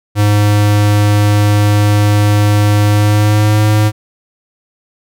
square tone with pitch glide, 103.83 to 106.38 Hz, G#2 to G#2, 0 to +42 cents, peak -8 dBFS, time 0.15-3.92 s, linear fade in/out 50 ms, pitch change +42 cents, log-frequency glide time 2.88-3.63 s, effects none

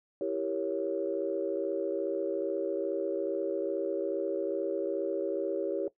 sine chord, E diminished seventh, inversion none, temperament equal, 329.6 / 392 / 466.2 / 554.4 Hz, E4 / G4 / Bb4 / Db5, 0 / 0 / 0 / 0 cents, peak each -35 / -33 / -36 / -33 dBFS, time 0.21-5.88 s, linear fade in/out 2 ms, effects noise-tail reverb RT60 0.1 s tail -17 dB re dry + tanh soft clip ceiling -18 dBFS

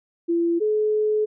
sine tone pair in turn, 339 / 427.1 Hz, E4 / G#4, +49 / +48 cents, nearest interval major third, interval 399 cents, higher second, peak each -18 dBFS, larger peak neither, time 0.28-0.6 / 0.6-1.26 s, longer second, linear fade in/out 20 ms, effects none

